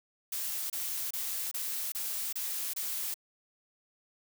blue noise bursts, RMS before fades -35 dBFS, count 7, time 0.32-3.142 s, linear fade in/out 5 ms, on 380 ms, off 27 ms, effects none

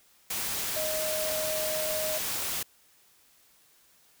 sine tone in noise, 622.3 Hz, D#5, in tune, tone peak -31 dBFS, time 0.76-2.18 s, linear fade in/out 5 ms, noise white, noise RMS -32 dBFS, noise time 0.3-2.63 s, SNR -2 dB, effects white hiss -62 dBFS RMS until 4.2 s

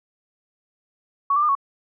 sine tone with pitch steps, 1118 / 1178 / 1209 / 1109 Hz, C#6 / D6 / D6 / C#6, +14 / +5 / +50 / 0 cents, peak -16 dBFS, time 1.3-1.552 s, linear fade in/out 5 ms, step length 63 ms, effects none

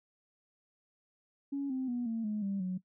sine tone with pitch steps, 279.2 / 260.5 / 243.1 / 226.8 / 211.6 / 197.42 / 184.2 Hz, C#4 / C4 / B3 / A#3 / G#3 / G3 / F#3, +13 / -7 / -27 / -47 / +33 / +13 / -7 cents, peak -31 dBFS, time 1.52-2.78 s, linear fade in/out 10 ms, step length 180 ms, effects noise-tail reverb RT60 0.1 s tail -18 dB re dry + tanh soft clip ceiling -27 dBFS

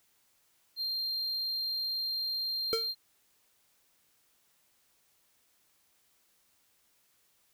triangle tone, 4186 Hz, C8, in tune, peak -30 dBFS, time 0.76-2.95 s, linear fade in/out 50 ms
square tone with exponential decay, 452.3 Hz, A4, 48 cents sharp, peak -25 dBFS, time 2.73-2.89 s, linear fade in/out 0 ms, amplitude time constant 34 ms
effects white hiss -70 dBFS RMS until 7.53 s

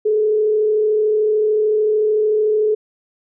sine tone with frequency modulation, 427.8 Hz, A4, 49 cents flat, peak -13 dBFS, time 0.05-2.75 s, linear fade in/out 10 ms, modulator 33.5 Hz, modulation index 0.3, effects none

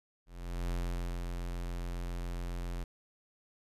square tone with ADSR envelope, 43.63 Hz, F1, 1 cent flat, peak -32 dBFS, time 0.26-2.84 s, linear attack 440 ms, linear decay 500 ms, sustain -4 dB, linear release 4 ms, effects resampled to 32000 Hz

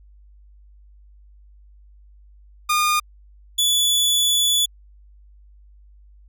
sawtooth tone pair in turn, 1217 / 3442 Hz, D#6 / A7, -39 / -39 cents, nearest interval octave + tritone, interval 1800 cents, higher second, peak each -13 dBFS, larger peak neither, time 2.69-3 / 3.58-4.66 s, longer second, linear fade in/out 10 ms, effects added 50 Hz sine -46 dBFS peak until 6.28 s

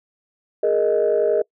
sine chord, Ab suspended second, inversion none, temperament equal, 415.3 / 466.2 / 622.3 Hz, Ab4 / Bb4 / Eb5, 0 / 0 / 0 cents, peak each -19 dBFS, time 0.63-1.42 s, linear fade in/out 5 ms, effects noise-tail reverb RT60 0.1 s tail -26 dB re dry + tanh soft clip ceiling -9 dBFS

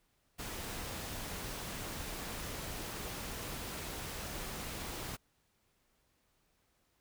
pink noise, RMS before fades -42 dBFS, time 0.38-5.17 s, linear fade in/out 20 ms, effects pink hiss -75 dBFS RMS until 7 s

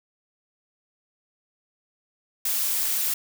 blue noise, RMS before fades -25 dBFS, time 2.45-3.14 s, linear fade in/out 5 ms, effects none

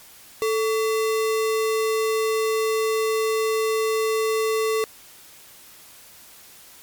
sine tone with sample-and-hold, 440 Hz, A4, in tune, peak -19 dBFS, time 0.42-4.84 s, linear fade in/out 0 ms, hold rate 1575 Hz, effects white hiss -47 dBFS RMS until 6.82 s + MP3 96 kbps

